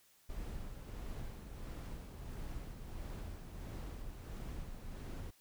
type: noise with tremolo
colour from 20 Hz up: brown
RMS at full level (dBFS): -43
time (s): 0.29-5.31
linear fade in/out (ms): 10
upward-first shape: sine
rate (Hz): 1.5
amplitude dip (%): 45
effects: white hiss -68 dBFS RMS until 5.4 s